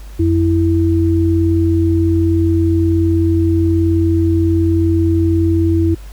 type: tone pair together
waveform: sine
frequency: 88.77 / 329.6 Hz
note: F2 / E4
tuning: +29 / 0 cents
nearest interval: octave + major seventh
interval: 2271 cents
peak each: -13 dBFS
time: 0.19-5.95 s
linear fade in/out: 10 ms
effects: added 50 Hz sine -30 dBFS peak until 6.12 s + pink hiss -44 dBFS RMS until 6.12 s